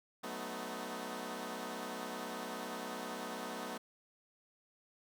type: chord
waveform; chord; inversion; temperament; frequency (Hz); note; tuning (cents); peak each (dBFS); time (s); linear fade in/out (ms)
10% pulse; B dominant seventh; second; equal with one note detuned; 185 / 220 / 250 / 311.1; F#3 / A3 / B3 / D#4; 0 / 0 / +21 / 0; -40 / -37 / -36 / -40; 0.23-3.78; 10
effects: none